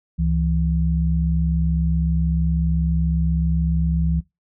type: tone pair together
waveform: sine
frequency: 68.54 / 164.81 Hz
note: C#2 / E3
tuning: -19 / 0 cents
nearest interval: octave + minor third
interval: 1519 cents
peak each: -20 / -20 dBFS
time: 0.18-4.21 s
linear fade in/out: 20 ms
effects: noise-tail reverb RT60 0.2 s tail -20 dB re dry